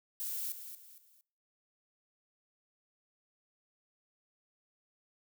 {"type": "noise with echo", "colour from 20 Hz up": "violet", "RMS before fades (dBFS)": -38, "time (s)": [0.2, 0.52], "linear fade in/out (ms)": 0, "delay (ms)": 230, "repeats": 3, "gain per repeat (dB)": -9, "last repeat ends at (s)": 1.21, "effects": ["noise-tail reverb RT60 0.6 s tail -25 dB re dry"]}